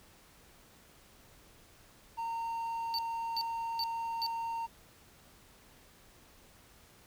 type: tone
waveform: triangle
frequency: 918 Hz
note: A#5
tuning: 27 cents flat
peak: -32 dBFS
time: 2.17-4.67 s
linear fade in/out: 20 ms
type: tone bursts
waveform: triangle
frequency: 4562 Hz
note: C#8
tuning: 49 cents sharp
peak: -31 dBFS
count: 4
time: 2.94-4.264 s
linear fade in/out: 0 ms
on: 46 ms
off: 380 ms
effects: pink hiss -60 dBFS RMS until 7.06 s